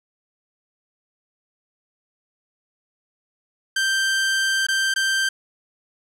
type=tone with dropouts; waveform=sawtooth; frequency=1568 Hz; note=G6; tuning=in tune; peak=-15 dBFS; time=3.76-5.29 s; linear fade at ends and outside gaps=5 ms; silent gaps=4.668-4.685 / 4.94-4.96 s; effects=low-pass 10000 Hz 12 dB/octave